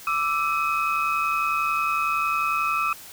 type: tone cluster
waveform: sine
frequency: 1175 / 1326 / 2537 Hz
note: D6 / E6 / D#7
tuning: +1 / +10 / +33 cents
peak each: -24 / -24 / -26 dBFS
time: 0.07-2.93 s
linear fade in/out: 2 ms
effects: tanh soft clip ceiling -15 dBFS + white hiss -43 dBFS RMS until 3.12 s